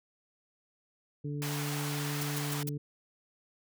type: harmonic tone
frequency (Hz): 145.6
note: D3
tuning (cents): -15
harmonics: 1 / 2 / 3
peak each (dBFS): -34 / -40 / -44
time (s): 1.24-2.78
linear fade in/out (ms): 10
type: high-pass noise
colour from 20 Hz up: pink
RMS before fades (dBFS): -39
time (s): 1.42-2.63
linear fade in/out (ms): 0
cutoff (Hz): 670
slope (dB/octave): 24
type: noise bursts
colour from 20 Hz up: blue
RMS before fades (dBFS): -37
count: 4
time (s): 2.21-2.692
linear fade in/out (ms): 5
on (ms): 23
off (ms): 130
effects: none